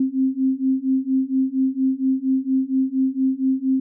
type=beating tone pair; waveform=sine; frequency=261.6 / 265.9 Hz; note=C4 / C4; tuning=0 / +28 cents; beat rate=4.3 Hz; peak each=-21 / -20 dBFS; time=0-3.8 s; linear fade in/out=5 ms; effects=none

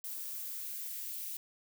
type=noise with high-pass filter sweep; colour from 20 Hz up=violet; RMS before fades=-41 dBFS; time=0.04-1.37 s; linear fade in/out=2 ms; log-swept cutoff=820 to 2600 Hz; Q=1.5; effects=none

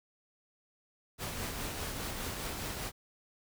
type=noise with tremolo; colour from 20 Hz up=pink; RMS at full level=-37 dBFS; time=1.18-2.92 s; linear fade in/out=50 ms; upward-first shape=triangle; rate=4.9 Hz; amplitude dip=35%; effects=none

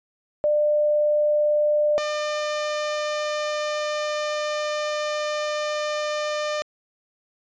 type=tone pair in turn; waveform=sine / sawtooth; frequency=597 / 601.2 Hz; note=D5 / D5; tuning=+28 / +40 cents; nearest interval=unison; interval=12 cents; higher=second; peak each=-17 / -20 dBFS; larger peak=first; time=0.44-1.98 / 1.98-6.62 s; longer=second; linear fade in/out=0 ms; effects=resampled to 16000 Hz

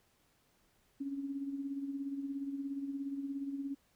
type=tone with tremolo; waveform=sine; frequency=277.5 Hz; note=C#4; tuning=2 cents sharp; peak=-34 dBFS; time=1-3.75 s; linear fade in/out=10 ms; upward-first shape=sine; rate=17 Hz; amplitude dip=55%; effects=pink hiss -72 dBFS RMS until 3.95 s

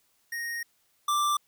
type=tone pair in turn; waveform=square; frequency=1864.7 / 1177.5 Hz; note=A#6 / D6; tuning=0 / +4 cents; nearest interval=minor sixth; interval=796 cents; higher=first; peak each=-32 / -24 dBFS; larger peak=second; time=0.32-0.63 / 1.08-1.37 s; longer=first; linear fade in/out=5 ms; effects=white hiss -69 dBFS RMS until 1.47 s

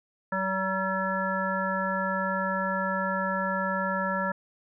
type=harmonic tone with a mistuned harmonic; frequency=190 Hz; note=F#3; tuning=46 cents sharp; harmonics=1 / 3 / 5 / 7 / 9; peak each=-32 / -32 / -32 / -32 / -32 dBFS; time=0.32-4.32 s; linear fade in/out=5 ms; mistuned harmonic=7; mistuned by=+25 cents; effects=none

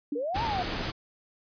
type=tone with exponential decay; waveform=sine; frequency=289.9 Hz; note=D4; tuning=22 cents flat; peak=-25 dBFS; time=0.12-0.26 s; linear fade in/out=5 ms; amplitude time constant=30 ms
type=exponential two-way sweep; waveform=sine; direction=up then down; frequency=448.4 to 951 to 696 Hz; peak=-28 dBFS; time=0.15-0.63 s; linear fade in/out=10 ms; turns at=0.43 s
type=noise; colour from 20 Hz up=pink; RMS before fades=-32 dBFS; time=0.34-0.92 s; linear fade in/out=20 ms
effects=resampled to 11025 Hz

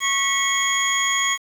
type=tone cluster; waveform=sine; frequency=1103 / 1944 / 2197 / 3275 / 6730 Hz; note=C#6 / B6 / C#7 / G#7 / G#8; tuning=-9 / -28 / -16 / -25 / +22 cents; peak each=-24 dBFS; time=0-1.38 s; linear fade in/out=50 ms; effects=tanh soft clip ceiling -10 dBFS + 7-bit

